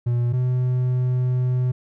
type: tone pair in turn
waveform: triangle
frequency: 120.4 / 126.12 Hz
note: B2 / B2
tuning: -44 / +37 cents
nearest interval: minor second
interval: 81 cents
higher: second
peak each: -16 dBFS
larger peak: neither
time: 0.06-0.33 / 0.33-1.72 s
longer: second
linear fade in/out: 10 ms
effects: none